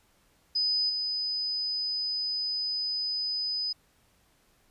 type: tone with level steps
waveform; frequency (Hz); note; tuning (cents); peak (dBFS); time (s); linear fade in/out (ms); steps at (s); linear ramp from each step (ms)
sine; 5000; D#8; +8; -24 / -28; 0.55-3.73; 10; 0.89; 10
effects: pink hiss -66 dBFS RMS until 4.7 s + resampled to 32000 Hz